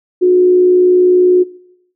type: tone with frequency modulation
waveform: sine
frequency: 362.3 Hz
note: F#4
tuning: 36 cents flat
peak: -6 dBFS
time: 0.21-1.44 s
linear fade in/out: 20 ms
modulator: 60.1 Hz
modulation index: 0.3
effects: noise-tail reverb RT60 0.8 s tail -22 dB re dry